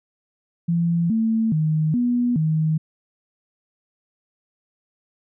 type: tone with pitch steps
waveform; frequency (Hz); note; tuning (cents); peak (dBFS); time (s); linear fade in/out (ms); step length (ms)
sine; 169.4 / 223.5 / 155.7 / 243.2 / 157.1; E3 / A3 / D#3 / B3 / D#3; +48 / +27 / +2 / -26 / +17; -17; 0.68-2.78; 10; 420
effects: none